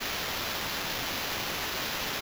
white noise with sample-and-hold, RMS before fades -33 dBFS, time 0-2.21 s, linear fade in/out 20 ms, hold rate 8820 Hz, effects none

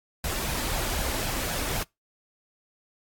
pink noise with flanger, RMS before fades -29 dBFS, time 0.24-1.83 s, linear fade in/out 2 ms, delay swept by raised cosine 1.2 to 3.5 ms, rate 3.9 Hz, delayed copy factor +0.55, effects noise-tail reverb RT60 0.2 s tail -25 dB re dry + AAC 64 kbps

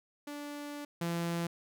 sawtooth tone pair in turn, 291.1 / 169.82 Hz, D4 / F3, -15 / -48 cents, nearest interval major sixth, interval 933 cents, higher first, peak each -36 / -28 dBFS, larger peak second, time 0.27-0.85 / 1.01-1.47 s, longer first, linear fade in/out 5 ms, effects none

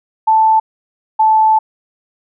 sine tone pair in turn, 880 / 873.9 Hz, A5 / A5, 0 / -12 cents, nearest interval unison, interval 12 cents, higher first, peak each -7 dBFS, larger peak neither, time 0.27-0.6 / 1.19-1.59 s, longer second, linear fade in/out 10 ms, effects none

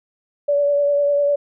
sine tone with vibrato, 574 Hz, D5, 40 cents flat, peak -14 dBFS, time 0.48-1.36 s, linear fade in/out 10 ms, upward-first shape sine, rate 10 Hz, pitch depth 19 cents each way, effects none

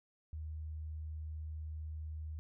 sine tone, 77.78 Hz, D#2, in tune, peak -40 dBFS, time 0.33-2.39 s, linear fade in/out 0 ms, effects none

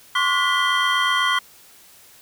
triangle tone cluster, 1050 / 1138 / 1445 / 1983 / 3169 Hz, C6 / C#6 / F#6 / B6 / G7, +6 / +45 / -41 / +7 / +18 cents, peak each -22 dBFS, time 0.15-1.39 s, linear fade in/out 5 ms, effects white hiss -49 dBFS RMS until 2.21 s

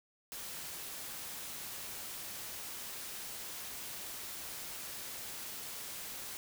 white noise, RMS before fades -44 dBFS, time 0.32-6.37 s, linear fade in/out 0 ms, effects none

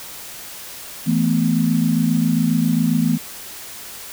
sine chord, E suspended fourth, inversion none, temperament just, 164.81 / 219.8 / 247.2 Hz, E3 / A3 / B3, 0 / -2 / +2 cents, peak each -19 dBFS, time 1.06-3.18 s, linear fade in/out 20 ms, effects white hiss -35 dBFS RMS until 4.12 s

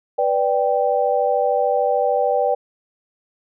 sine chord, G major, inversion first, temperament equal, 493.9 / 587.3 / 784 Hz, B4 / D5 / G5, 0 / 0 / 0 cents, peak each -20 dBFS, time 0.18-2.55 s, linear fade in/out 10 ms, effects none

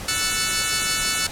10% pulse chord, F# minor seventh, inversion third, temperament equal, 1318.5 / 1480 / 1760 / 2217 Hz, E6 / F#6 / A6 / C#7, 0 / 0 / 0 / 0 cents, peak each -19 / -18 / -19 / -16 dBFS, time 0.08-1.27 s, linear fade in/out 5 ms, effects pink hiss -34 dBFS RMS until 1.31 s + low-pass 12000 Hz 12 dB/octave

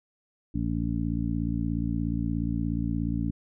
harmonic tone, 56.9 Hz, A#1, 41 cents flat, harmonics 1 / 2 / 3 / 4 / 5, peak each -32 / -32 / -32 / -32 / -32 dBFS, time 0.54-3.31 s, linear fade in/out 10 ms, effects none

